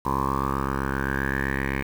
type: tone with low-pass filter sweep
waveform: 10% pulse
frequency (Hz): 67.7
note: C#2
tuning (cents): -40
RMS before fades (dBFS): -26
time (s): 0.05-1.83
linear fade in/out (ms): 10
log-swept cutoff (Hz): 1000 to 2100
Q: 7.7
effects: 7-bit